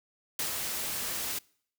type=noise with ADSR envelope; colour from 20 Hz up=white; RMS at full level=-31 dBFS; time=0.39-1.39 s; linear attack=3 ms; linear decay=100 ms; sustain=-3 dB; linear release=8 ms; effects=noise-tail reverb RT60 0.6 s tail -25 dB re dry